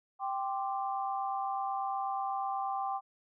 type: chord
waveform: sine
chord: G suspended fourth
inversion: none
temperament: equal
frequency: 784 / 1046.5 / 1174.7 Hz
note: G5 / C6 / D6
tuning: 0 / 0 / 0 cents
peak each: -33 / -39 / -39 dBFS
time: 0.19-3.01 s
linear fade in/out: 50 ms
effects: none